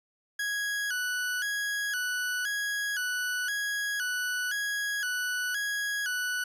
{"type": "tone with vibrato", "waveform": "40% pulse", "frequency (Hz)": 1568, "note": "G6", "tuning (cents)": 0, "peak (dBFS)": -28, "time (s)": [0.39, 6.44], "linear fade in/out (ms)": 5, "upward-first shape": "square", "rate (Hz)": 0.97, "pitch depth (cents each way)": 97, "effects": ["resampled to 32000 Hz"]}